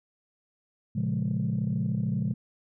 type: chord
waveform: sine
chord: Bb minor seventh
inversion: none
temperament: equal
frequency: 116.54 / 138.59 / 174.61 / 207.7 Hz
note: Bb2 / Db3 / F3 / Ab3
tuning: 0 / 0 / 0 / 0 cents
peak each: -30 dBFS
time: 0.95-2.34 s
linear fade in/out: 10 ms
effects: tanh soft clip ceiling -19 dBFS